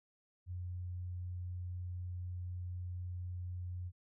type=tone; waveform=sine; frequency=89.6 Hz; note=F2; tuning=45 cents sharp; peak=-39 dBFS; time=0.46-3.92 s; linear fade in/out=50 ms; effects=none